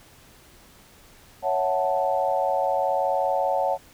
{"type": "chord", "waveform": "sine", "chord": "F# minor seventh", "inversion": "second", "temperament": "equal", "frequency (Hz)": [554.4, 659.3, 740, 880], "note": ["C#5", "E5", "F#5", "A5"], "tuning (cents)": [0, 0, 0, 0], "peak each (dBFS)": [-25, -29, -25, -27], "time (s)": [1.42, 3.78], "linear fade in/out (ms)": 50, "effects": ["pink hiss -52 dBFS RMS until 3.93 s"]}